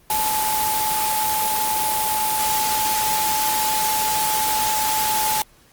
sine tone in noise, 864 Hz, A5, 32 cents flat, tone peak -21 dBFS, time 0.1-5.42 s, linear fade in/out 2 ms, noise white, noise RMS -23 dBFS, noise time 0.1-5.42 s, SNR -1 dB, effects pink hiss -54 dBFS RMS until 5.72 s + Opus 24 kbps

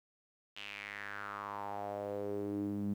sawtooth tone with band-pass filter sweep, 101.8 Hz, G#2, 34 cents flat, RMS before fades -40 dBFS, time 0.56-2.94 s, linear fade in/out 10 ms, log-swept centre 3000 to 210 Hz, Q 4.3, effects 11-bit

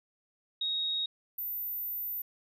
sine tone pair in turn, 3764 / 14158 Hz, A#7 / A9, +16 / +10 cents, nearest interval octave + major seventh, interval 2294 cents, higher second, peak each -29 / -33 dBFS, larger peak first, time 0.61-1.06 / 1.38-2.22 s, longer second, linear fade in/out 5 ms, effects none

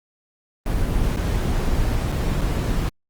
brown noise with dropouts, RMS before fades -21 dBFS, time 0.66-2.89 s, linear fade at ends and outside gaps 1 ms, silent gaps 1.162-1.17 / 2.119-2.123 / 2.411-2.414 s, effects Opus 24 kbps

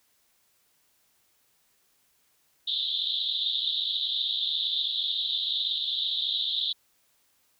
pink band-pass noise, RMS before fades -29 dBFS, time 2.67-6.73 s, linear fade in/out 10 ms, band 3400 to 3900 Hz, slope 96 dB/octave, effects white hiss -68 dBFS RMS until 7.59 s

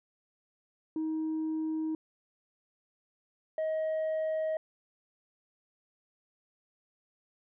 sine tone pair in turn, 315.7 / 631.4 Hz, D#4 / D#5, +25 / +25 cents, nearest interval octave, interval 1200 cents, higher second, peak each -28 / -26 dBFS, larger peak second, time 0.96-1.95 / 3.58-4.57 s, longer neither, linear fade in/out 2 ms, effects tanh soft clip ceiling -28 dBFS

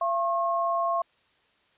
sine tone pair together, 681 / 1081 Hz, F5 / C#6, -44 / -44 cents, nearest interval minor sixth, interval 800 cents, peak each -26 / -26 dBFS, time 0.01-1.02 s, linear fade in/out 5 ms, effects white hiss -65 dBFS RMS until 1.77 s + resampled to 8000 Hz

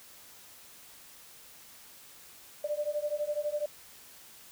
sine beating tone pair, 587.3 / 599.3 Hz, D5 / D5, 0 / +35 cents, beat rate 12 Hz, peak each -33 / -33 dBFS, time 2.64-3.66 s, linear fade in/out 5 ms, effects white hiss -53 dBFS RMS until 4.51 s

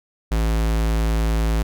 square tone, 55 Hz, A1, in tune, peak -18 dBFS, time 0.31-1.63 s, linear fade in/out 10 ms, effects none

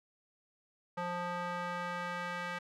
square tone with band-pass filter sweep, 176.2 Hz, F3, 16 cents sharp, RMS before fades -38 dBFS, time 0.97-2.59 s, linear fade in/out 10 ms, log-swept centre 1000 to 1700 Hz, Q 1.4, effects none

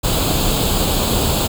pink noise with comb filter, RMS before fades -17 dBFS, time 0.03-1.48 s, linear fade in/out 20 ms, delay 0.26 ms, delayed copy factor +0.7, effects none

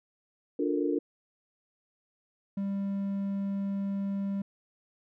sine chord, Bb major seventh, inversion first, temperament equal with one note detuned, 293.7 / 352.9 / 440 / 466.2 Hz, D4 / F4 / A4 / Bb4, 0 / +18 / 0 / 0 cents, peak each -29 / -31 / -35 / -33 dBFS, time 0.59-0.99 s, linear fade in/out 5 ms
triangle tone, 197.7 Hz, G3, 15 cents sharp, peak -27 dBFS, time 2.57-4.42 s, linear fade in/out 5 ms
effects none

